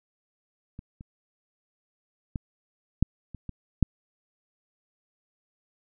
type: clicks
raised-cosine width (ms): 5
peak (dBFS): -27 / -30 / -18 / -7 / -27 / -23 / -6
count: 7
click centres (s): 0.791 / 1.009 / 2.358 / 3.026 / 3.347 / 3.493 / 3.827
effects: none